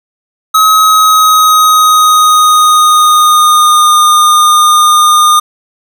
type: tone with pitch glide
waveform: square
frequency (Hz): 1276 to 1218.4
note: D#6 to D#6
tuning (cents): +43 to -37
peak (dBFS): -4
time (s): 0.54-5.4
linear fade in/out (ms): 10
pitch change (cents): -80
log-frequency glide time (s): 0.66-3.95
effects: none